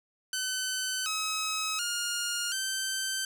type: tone with pitch steps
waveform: 10% pulse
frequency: 1520 / 1279 / 1419 / 1549 Hz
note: F#6 / D#6 / F6 / G6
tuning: +46 / +47 / +27 / -21 cents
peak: -21 dBFS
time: 0.33-3.25 s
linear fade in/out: 2 ms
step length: 730 ms
effects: none